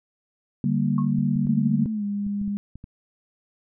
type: chord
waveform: sine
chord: G minor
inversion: second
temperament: equal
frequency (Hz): 146.83 / 196 / 233.1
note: D3 / G3 / Bb3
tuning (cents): 0 / 0 / 0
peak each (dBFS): -24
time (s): 0.64-1.86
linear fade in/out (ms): 2
type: tone with exponential decay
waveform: sine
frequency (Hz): 1089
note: C#6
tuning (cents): -31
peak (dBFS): -28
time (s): 0.98-1.12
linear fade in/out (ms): 2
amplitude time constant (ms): 30
type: clicks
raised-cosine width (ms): 5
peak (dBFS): -27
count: 8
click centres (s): 1.186 / 1.359 / 1.455 / 2.266 / 2.415 / 2.478 / 2.756 / 2.841
type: tone with pitch glide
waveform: sine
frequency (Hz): 220 to 202.9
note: A3 to G#3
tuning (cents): 0 to -40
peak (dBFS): -24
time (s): 1.47-2.57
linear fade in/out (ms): 0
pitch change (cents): -140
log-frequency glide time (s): 1.91-2.04
effects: none